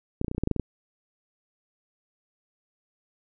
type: clicks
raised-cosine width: 3 ms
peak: -14 / -15 / -17 / -16 / -23 / -14 / -12 / -11 / -10 / -16 / -13 dBFS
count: 11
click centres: 0.214 / 0.246 / 0.282 / 0.314 / 0.348 / 0.381 / 0.436 / 0.474 / 0.513 / 0.563 / 0.597 s
effects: none